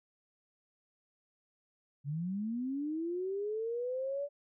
sine linear sweep, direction up, 135.5 to 580 Hz, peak -33 dBFS, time 2.04-4.29 s, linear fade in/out 50 ms, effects none

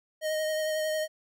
square tone with vibrato, 622.3 Hz, D#5, in tune, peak -28 dBFS, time 0.21-1.08 s, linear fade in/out 50 ms, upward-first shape triangle, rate 11 Hz, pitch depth 20 cents each way, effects none

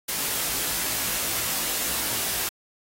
white noise with comb filter, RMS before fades -27 dBFS, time 0.08-2.49 s, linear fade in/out 10 ms, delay 18 ms, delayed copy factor +0.8, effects AAC 48 kbps

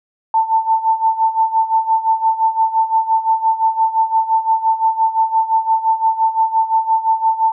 sine tone with tremolo, 891 Hz, A5, 22 cents sharp, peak -9 dBFS, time 0.34-7.52 s, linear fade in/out 2 ms, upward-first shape sine, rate 5.8 Hz, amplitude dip 80%, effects none

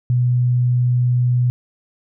sine tone, 123.47 Hz, B2, in tune, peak -13 dBFS, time 0.1-1.5 s, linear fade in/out 0 ms, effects none

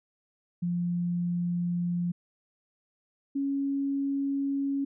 sine tone pair in turn, 174.61 / 277.2 Hz, F3 / C#4, 0 / 0 cents, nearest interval minor sixth, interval 800 cents, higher second, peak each -26 dBFS, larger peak neither, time 0.62-2.12 / 3.35-4.85 s, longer neither, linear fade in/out 10 ms, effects none

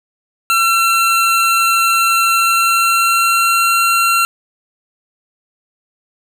25% pulse tone with pitch glide, 1353 to 1365.6 Hz, E6 to F6, +45 to -39 cents, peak -7 dBFS, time 0.5-4.25 s, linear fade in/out 0 ms, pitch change +16 cents, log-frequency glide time 2.3-3.8 s, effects none

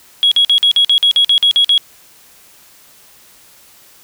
sine tone bursts, 3322 Hz, G#7, in tune, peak -6 dBFS, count 12, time 0.23-1.778 s, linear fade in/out 0 ms, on 85 ms, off 48 ms, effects tanh soft clip ceiling -3 dBFS + white hiss -45 dBFS RMS until 4.03 s

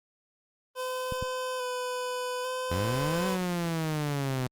25% pulse tone with vibrato, 505 Hz, B4, 39 cents sharp, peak -27 dBFS, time 0.75-3.38 s, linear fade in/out 50 ms, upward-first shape square, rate 0.59 Hz, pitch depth 17 cents each way
clicks, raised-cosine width 5 ms, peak -23 dBFS, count 2, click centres 1.123 / 1.226 s
sawtooth linear two-way sweep, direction up then down, 82.8 to 189.4 to 125.4 Hz, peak -24 dBFS, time 2.71-4.47 s, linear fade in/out 5 ms, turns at 3.27 s
effects Opus 24 kbps

